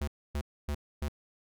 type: tone bursts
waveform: square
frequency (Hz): 73.1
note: D2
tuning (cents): -7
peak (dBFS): -31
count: 4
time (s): 0.01-1.084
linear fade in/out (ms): 5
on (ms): 66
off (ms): 270
effects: none